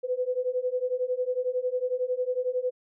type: beating tone pair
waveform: sine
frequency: 496.8 / 507.8 Hz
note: B4 / B4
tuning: +10 / +48 cents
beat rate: 11 Hz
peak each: -29 / -28 dBFS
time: 0.03-2.71 s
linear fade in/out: 20 ms
effects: none